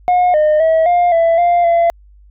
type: tone with pitch steps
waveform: sine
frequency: 720 / 610 / 645 / 705 / 666 / 698 / 680 Hz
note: F#5 / D#5 / E5 / F5 / E5 / F5 / F5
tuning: -47 / -34 / -38 / +16 / +18 / -1 / -46 cents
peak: -6 dBFS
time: 0.08-1.9 s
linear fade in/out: 0 ms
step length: 260 ms
effects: tanh soft clip ceiling -8 dBFS + added 50 Hz sine -41 dBFS peak until 2.3 s